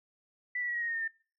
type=tone with pitch steps; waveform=sine; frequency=1975.5 / 1949.4 / 1923.7 / 1898.3 / 1873.3 / 1848.5 / 1824.1 / 1800.1 Hz; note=B6 / B6 / B6 / A#6 / A#6 / A#6 / A#6 / A6; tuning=0 / -23 / -46 / +31 / +8 / -15 / -38 / +39 cents; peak=-31 dBFS; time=0.55-1.078 s; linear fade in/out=5 ms; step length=66 ms; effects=noise-tail reverb RT60 0.4 s tail -23 dB re dry